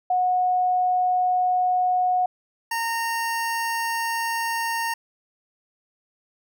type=tone pair in turn; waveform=sine / 25% pulse; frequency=730 / 919.7 Hz; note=F#5 / A#5; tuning=-24 / -24 cents; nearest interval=major third; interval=400 cents; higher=second; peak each=-18 / -20 dBFS; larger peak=first; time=0.1-2.26 / 2.71-4.94 s; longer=second; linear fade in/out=5 ms; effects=none